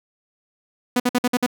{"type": "tone bursts", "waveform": "sawtooth", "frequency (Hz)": 246.9, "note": "B3", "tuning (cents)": 0, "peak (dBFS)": -12, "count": 6, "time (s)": [0.96, 1.464], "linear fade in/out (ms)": 5, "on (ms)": 39, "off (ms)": 54, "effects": []}